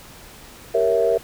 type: chord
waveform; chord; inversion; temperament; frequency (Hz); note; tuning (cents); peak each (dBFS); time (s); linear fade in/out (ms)
sine; G diminished seventh; none; equal; 392 / 466.2 / 554.4 / 659.3; G4 / Bb4 / Db5 / Fb5; 0 / 0 / 0 / 0; -24 / -18 / -24 / -20; 0.74-1.18; 10
effects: tanh soft clip ceiling -5 dBFS + pink hiss -43 dBFS RMS until 1.23 s